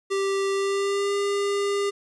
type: tone with pitch glide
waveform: square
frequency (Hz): 392 to 402.3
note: G4 to G4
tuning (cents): 0 to +45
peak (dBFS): -23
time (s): 0.1-1.91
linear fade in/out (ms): 20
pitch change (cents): +45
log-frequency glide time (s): 0.52-1.15
effects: resampled to 22050 Hz + 10-bit